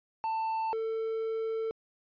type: tone pair in turn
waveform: triangle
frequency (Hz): 890 / 446.5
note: A5 / A4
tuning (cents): +20 / +25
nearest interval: octave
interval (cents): 1195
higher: first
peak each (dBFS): -27 / -28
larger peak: first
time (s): 0.24-0.73 / 0.73-1.71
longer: second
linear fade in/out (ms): 0
effects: resampled to 11025 Hz